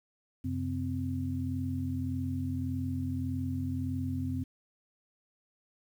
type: tone cluster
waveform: sine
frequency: 92.3 / 134 / 257.8 Hz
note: F#2 / C3 / C4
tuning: -4 / +42 / -26 cents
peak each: -34 / -38 / -34 dBFS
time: 0.44-4.44 s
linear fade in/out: 10 ms
effects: 10-bit